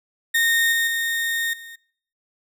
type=tone with level steps; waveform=35% pulse; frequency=1843 Hz; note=A#6; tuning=20 cents flat; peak=-15 / -17 / -20 / -36 dBFS; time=0.34-1.76 s; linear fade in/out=10 ms; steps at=0.72 / 0.87 / 1.53 s; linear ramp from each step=5 ms; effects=noise-tail reverb RT60 0.6 s tail -24 dB re dry